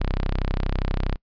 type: tone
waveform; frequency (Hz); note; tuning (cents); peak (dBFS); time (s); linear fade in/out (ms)
sawtooth; 32.39; C1; -17; -18; 0-1.16; 10
effects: noise-tail reverb RT60 0.1 s tail -24 dB re dry + resampled to 11025 Hz